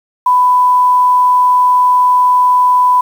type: tone with quantisation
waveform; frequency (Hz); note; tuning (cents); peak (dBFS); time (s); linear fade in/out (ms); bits
sine; 996; B5; +14; -6; 0.26-3.01; 5; 6
effects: none